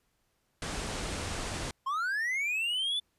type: low-pass noise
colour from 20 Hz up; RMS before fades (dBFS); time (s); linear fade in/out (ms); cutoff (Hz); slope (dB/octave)
pink; -36; 0.62-1.71; 2; 9700; 48
type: linear sweep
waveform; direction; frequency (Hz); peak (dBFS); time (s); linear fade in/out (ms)
triangle; up; 1035 to 3520; -27; 1.86-3; 10
effects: pink hiss -75 dBFS RMS until 3.18 s + resampled to 32000 Hz